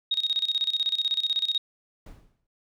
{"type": "tone with tremolo", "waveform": "sine", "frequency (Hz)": 3746, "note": "A#7", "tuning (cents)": 8, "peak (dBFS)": -21, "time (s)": [0.11, 1.58], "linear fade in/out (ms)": 5, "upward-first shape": "square", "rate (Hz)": 16, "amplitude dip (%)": 80}
{"type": "noise with exponential decay", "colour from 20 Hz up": "brown", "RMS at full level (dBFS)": -40, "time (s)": [2.06, 2.47], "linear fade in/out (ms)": 5, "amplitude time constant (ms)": 88}
{"effects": []}